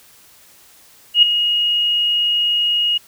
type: tone with ADSR envelope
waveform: sine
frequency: 2876 Hz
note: F#7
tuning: 50 cents flat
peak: -4 dBFS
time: 1.14-2.98 s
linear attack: 87 ms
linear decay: 4 ms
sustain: -10 dB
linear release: 10 ms
effects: white hiss -48 dBFS RMS until 3.07 s